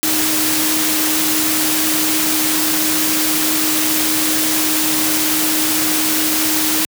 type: tone in noise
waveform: sine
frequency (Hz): 311.1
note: D#4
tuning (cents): 0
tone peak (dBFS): -21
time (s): 0.03-6.85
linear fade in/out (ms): 0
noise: white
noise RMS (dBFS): -17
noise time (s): 0.03-6.85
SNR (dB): -7
effects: high-pass 100 Hz 12 dB/octave